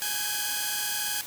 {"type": "tone cluster", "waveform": "5% pulse", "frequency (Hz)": [834, 1532, 1647], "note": ["G#5", "G6", "G#6"], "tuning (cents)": [7, -40, -15], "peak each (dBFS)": -21, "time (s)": [0.02, 1.21], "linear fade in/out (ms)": 0, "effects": ["white hiss -40 dBFS RMS until 1.26 s"]}